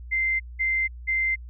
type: tone bursts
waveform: sine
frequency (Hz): 2083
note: C7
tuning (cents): -8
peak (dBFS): -21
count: 3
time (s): 0.11-1.36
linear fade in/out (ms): 20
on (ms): 290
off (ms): 190
effects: added 60 Hz sine -37 dBFS peak until 1.49 s